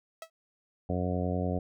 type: tone with exponential decay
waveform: sawtooth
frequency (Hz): 650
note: E5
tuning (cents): -24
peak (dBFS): -32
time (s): 0.22-0.3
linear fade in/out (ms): 2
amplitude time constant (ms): 17
type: harmonic tone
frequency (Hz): 90.3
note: F#2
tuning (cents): -42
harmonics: 1 / 2 / 3 / 4 / 5 / 6 / 7 / 8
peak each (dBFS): -32 / -33 / -36 / -41 / -38 / -38 / -39 / -40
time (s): 0.89-1.59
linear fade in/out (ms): 5
effects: none